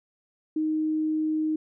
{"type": "tone", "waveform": "sine", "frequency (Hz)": 311.4, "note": "D#4", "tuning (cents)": 2, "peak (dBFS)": -23, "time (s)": [0.56, 1.56], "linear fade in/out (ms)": 5, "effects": []}